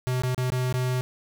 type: tone with dropouts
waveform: square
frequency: 127 Hz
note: B2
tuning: 49 cents sharp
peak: -24 dBFS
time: 0.07-1.01 s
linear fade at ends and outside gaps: 0 ms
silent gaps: 0.22-0.235 / 0.346-0.379 / 0.502-0.52 / 0.726-0.74 s
effects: none